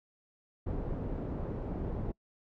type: low-pass noise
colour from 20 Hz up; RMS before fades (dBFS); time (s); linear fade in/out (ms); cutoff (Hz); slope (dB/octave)
pink; -36; 0.66-2.12; 10; 500; 12
effects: noise-tail reverb RT60 0.1 s tail -25 dB re dry